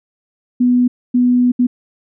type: tone bursts at uneven times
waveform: sine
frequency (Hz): 246.9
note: B3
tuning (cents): 0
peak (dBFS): -9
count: 3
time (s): 0.6-0.88 / 1.14-1.52 / 1.59-1.67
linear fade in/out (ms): 10
effects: none